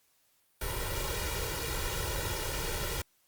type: noise with comb filter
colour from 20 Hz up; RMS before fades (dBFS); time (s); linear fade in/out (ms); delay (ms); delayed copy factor
pink; -34; 0.61-3.02; 5; 2.1; +0.85
effects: white hiss -70 dBFS RMS until 3.27 s + Opus 48 kbps